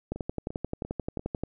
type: two click trains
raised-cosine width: 2 ms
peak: -24 / -17 dBFS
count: 4 / 16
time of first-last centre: 0.16-1.194 / 0.12-1.436 s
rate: 2.9 / 11.4 Hz
effects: none